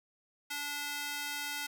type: tone with high-pass filter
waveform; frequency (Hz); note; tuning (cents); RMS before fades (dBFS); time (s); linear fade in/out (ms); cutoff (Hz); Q
square; 290.1; D4; -21; -38; 0.5-1.67; 10; 1600; 0.78
effects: none